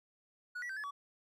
triangle tone with pitch steps, 1463 / 1944 / 1555 / 1713 / 1136 Hz, F#6 / B6 / G6 / A6 / C#6, -20 / -28 / -14 / -47 / +42 cents, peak -37 dBFS, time 0.55-0.91 s, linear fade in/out 10 ms, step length 72 ms, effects none

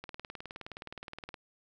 click train, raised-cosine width 0.3 ms, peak -26 dBFS, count 26, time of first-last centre 0.04-1.342 s, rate 19.2 Hz, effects none

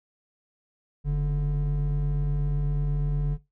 triangle tone pair together, 45.72 / 145.4 Hz, F#1 / D3, -20 / -17 cents, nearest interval octave + minor sixth, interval 2003 cents, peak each -22 / -22 dBFS, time 1.04-3.38 s, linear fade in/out 50 ms, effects noise-tail reverb RT60 0.2 s tail -18 dB re dry + tanh soft clip ceiling -17 dBFS

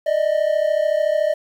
triangle tone pair together, 596 / 629.7 Hz, D5 / D#5, +25 / +21 cents, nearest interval minor second, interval 96 cents, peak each -17 dBFS, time 0.06-1.34 s, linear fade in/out 10 ms, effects 8-bit

